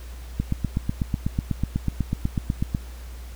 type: click train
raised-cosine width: 5 ms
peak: -10 dBFS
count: 20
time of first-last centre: 0.4-2.749 s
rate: 8.09 Hz
effects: added 60 Hz sine -35 dBFS peak until 3.35 s + pink hiss -48 dBFS RMS until 3.35 s